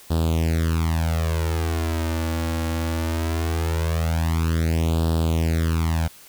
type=tone with flanger; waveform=sawtooth; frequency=81.6 Hz; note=E2; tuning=17 cents flat; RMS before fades=-22 dBFS; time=0.1-6.08 s; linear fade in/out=10 ms; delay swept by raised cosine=0.23 to 3.63 ms; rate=0.2 Hz; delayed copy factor=+1; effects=white hiss -47 dBFS RMS until 6.28 s